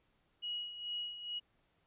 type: tone with tremolo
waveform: sine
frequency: 2904 Hz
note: F#7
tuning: 33 cents flat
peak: -36 dBFS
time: 0.42-1.4 s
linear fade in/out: 20 ms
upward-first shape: sine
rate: 2.3 Hz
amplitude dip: 65%
effects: pink hiss -75 dBFS RMS until 1.86 s + resampled to 8000 Hz